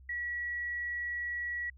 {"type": "tone", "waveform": "sine", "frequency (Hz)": 1930, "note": "B6", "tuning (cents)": -40, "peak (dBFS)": -33, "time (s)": [0.09, 1.7], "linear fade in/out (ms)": 5, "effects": ["added 65 Hz sine -52 dBFS peak until 1.77 s"]}